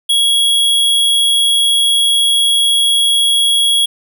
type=tone; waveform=square; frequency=3322 Hz; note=G#7; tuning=in tune; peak=-10 dBFS; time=0.09-3.86 s; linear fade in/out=10 ms; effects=none